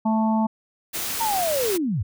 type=harmonic tone; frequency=220 Hz; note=A3; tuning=in tune; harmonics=1 / 3 / 4 / 5; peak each=-19 / -30 / -25 / -36 dBFS; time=0.05-0.47 s; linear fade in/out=10 ms
type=noise; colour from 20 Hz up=white; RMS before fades=-28 dBFS; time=0.93-1.78 s; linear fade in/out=20 ms
type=linear sweep; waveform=sine; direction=down; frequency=932.3 to 79.7 Hz; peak=-21 dBFS; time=1.2-2.03 s; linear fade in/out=10 ms
effects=none